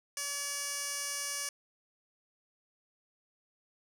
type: tone with band-pass filter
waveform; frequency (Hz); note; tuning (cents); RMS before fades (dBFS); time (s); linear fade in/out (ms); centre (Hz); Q
15% pulse; 570; C#5; +48; -37; 0.17-1.49; 2; 7400; 1.4
effects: none